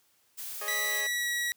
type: noise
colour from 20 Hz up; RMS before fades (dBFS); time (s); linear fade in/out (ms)
blue; -39; 0.37-1.02; 20
type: chord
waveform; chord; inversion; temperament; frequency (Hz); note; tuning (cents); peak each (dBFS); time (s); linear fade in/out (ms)
15% pulse; Ab suspended fourth; none; equal; 415.3 / 554.4 / 622.3; Ab4 / Db5 / Eb5; 0 / 0 / 0; -36 / -38 / -34; 0.61-1.07; 5
type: tone with pitch glide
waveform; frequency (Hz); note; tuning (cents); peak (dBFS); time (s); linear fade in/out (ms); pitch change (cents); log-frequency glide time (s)
sawtooth; 1960 to 1921.9; B6 to B6; -14 to -48; -25; 0.68-1.52; 0; -34; 0.91-1.29
effects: white hiss -68 dBFS RMS until 1.56 s + high-pass 60 Hz 12 dB/octave